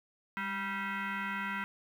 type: tone with frequency modulation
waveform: sine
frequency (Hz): 200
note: G3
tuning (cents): +35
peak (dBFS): -33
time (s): 0.37-1.64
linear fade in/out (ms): 0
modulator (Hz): 586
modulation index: 3.7
effects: 10-bit